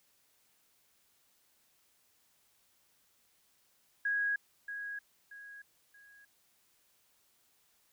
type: tone with echo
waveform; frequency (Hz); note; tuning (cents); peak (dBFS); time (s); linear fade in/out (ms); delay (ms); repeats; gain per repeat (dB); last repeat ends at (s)
sine; 1651; G#6; -11; -29; 4.05-4.36; 5; 630; 3; -9; 6.25
effects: white hiss -71 dBFS RMS until 7.92 s